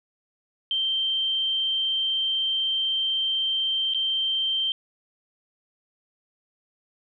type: tone with dropouts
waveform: sine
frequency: 3136 Hz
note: G7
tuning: in tune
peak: -22 dBFS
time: 0.71-4.72 s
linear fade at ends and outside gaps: 1 ms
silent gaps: 3.937-3.946 s
effects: none